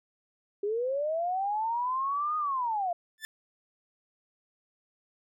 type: linear two-way sweep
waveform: sine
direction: up then down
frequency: 395.6 to 1244.5 to 675 Hz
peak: -27 dBFS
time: 0.63-2.93 s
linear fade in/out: 5 ms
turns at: 2.37 s
type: tone with exponential growth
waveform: sawtooth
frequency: 1760 Hz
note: A6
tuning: in tune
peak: -29 dBFS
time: 3.18-3.25 s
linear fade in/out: 0 ms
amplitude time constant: 15 ms
effects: none